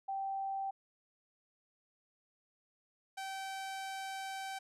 sine / sawtooth tone pair in turn, 780 / 772.8 Hz, G5 / G5, -9 / -25 cents, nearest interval unison, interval 16 cents, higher first, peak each -35 / -36 dBFS, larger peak first, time 0.08-0.71 / 3.17-4.59 s, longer second, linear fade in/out 10 ms, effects low-pass 11000 Hz 12 dB/octave

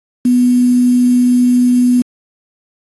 sine tone with quantisation, 246.9 Hz, B3, in tune, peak -7 dBFS, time 0.25-2.02 s, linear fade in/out 5 ms, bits 5, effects AAC 32 kbps

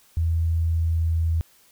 sine tone with pitch glide, 82.41 to 81.84 Hz, E2 to E2, 0 to -12 cents, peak -19 dBFS, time 0.17-1.41 s, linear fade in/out 0 ms, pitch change -12 cents, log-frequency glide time 0.59-1.3 s, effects white hiss -57 dBFS RMS until 1.71 s

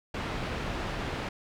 pink low-pass noise, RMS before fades -34 dBFS, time 0.14-1.29 s, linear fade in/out 5 ms, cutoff 3000 Hz, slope 12 dB/octave, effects none

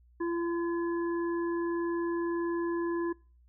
harmonic tone, 340.2 Hz, F4, 45 cents flat, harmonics 1 / 3 / 5, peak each -29 / -39 / -43 dBFS, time 0.2-3.13 s, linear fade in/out 10 ms, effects noise-tail reverb RT60 0.4 s tail -25 dB re dry + added 60 Hz sine -58 dBFS peak until 3.48 s

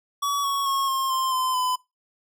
square tone with pitch steps, 1135 / 1112.9 / 1091.3 / 1070.1 / 1049.3 / 1028.8 / 1008.8 Hz, C#6 / C#6 / C#6 / C6 / C6 / C6 / B5, +41 / +6 / -27 / +39 / +5 / -30 / +36 cents, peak -23 dBFS, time 0.22-1.76 s, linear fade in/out 10 ms, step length 220 ms, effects noise-tail reverb RT60 0.2 s tail -20 dB re dry

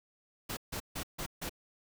pink noise bursts, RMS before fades -38 dBFS, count 5, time 0.49-1.495 s, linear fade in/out 10 ms, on 81 ms, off 150 ms, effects none

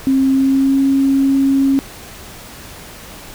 sine tone with pitch glide, 267.1 to 272.2 Hz, C4 to C#4, +36 to -31 cents, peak -10 dBFS, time 0.07-1.79 s, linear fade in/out 0 ms, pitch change +33 cents, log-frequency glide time 0.31-0.79 s, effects pink hiss -35 dBFS RMS until 3.34 s

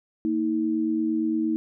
sine tone pair together, 230 / 318.7 Hz, A#3 / D#4, -23 / +42 cents, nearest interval tritone, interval 565 cents, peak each -27 / -23 dBFS, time 0.25-1.56 s, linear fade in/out 0 ms, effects none

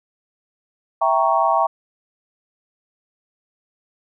sine chord, E diminished seventh, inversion none, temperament equal, 659.3 / 784 / 932.3 / 1108.7 Hz, E5 / G5 / Bb5 / Db6, 0 / 0 / 0 / 0 cents, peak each -20 dBFS, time 1.01-1.67 s, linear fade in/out 10 ms, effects none

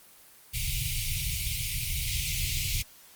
pink band-stop noise, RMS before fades -30 dBFS, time 0.53-2.83 s, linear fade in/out 20 ms, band 150 to 2100 Hz, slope 96 dB/octave, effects white hiss -54 dBFS RMS until 3.15 s + Opus 24 kbps

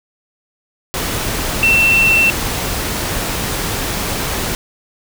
sine tone in noise, 2691 Hz, E7, 35 cents sharp, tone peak -9 dBFS, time 1.63-2.3 s, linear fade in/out 0 ms, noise pink, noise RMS -20 dBFS, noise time 0.94-4.55 s, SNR +8 dB, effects none

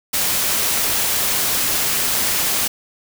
white noise, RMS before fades -19 dBFS, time 0.13-2.68 s, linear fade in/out 10 ms, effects none

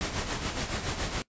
pink noise with tremolo, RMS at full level -30 dBFS, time 0.01-1.22 s, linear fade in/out 0 ms, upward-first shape sine, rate 7.1 Hz, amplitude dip 55%, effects noise-tail reverb RT60 0.1 s tail -21 dB re dry + resampled to 16000 Hz

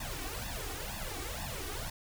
pink noise with flanger, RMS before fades -39 dBFS, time 0-1.9 s, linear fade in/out 5 ms, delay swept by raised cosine 1.1 to 2.7 ms, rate 2.1 Hz, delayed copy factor +0.9, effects none

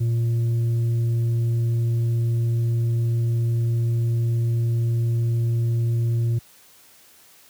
triangle tone with tanh clipping, 116.54 Hz, A#2, in tune, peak -19 dBFS, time 0-6.39 s, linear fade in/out 10 ms, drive 8 dB, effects white hiss -52 dBFS RMS until 7.49 s + high-pass 60 Hz 12 dB/octave

